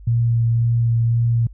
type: tone with vibrato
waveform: sine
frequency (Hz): 116.54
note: A#2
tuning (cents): 0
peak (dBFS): -14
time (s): 0.07-1.47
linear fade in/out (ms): 5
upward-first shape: sine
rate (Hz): 1.9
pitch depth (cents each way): 13
effects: added 50 Hz sine -37 dBFS peak until 1.53 s